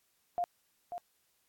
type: tone with echo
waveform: sine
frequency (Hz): 703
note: F5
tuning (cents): +11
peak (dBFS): -29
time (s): 0.38-0.44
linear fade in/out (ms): 0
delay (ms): 540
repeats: 1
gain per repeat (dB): -8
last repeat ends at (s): 0.98
effects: white hiss -74 dBFS RMS until 1.48 s + AAC 64 kbps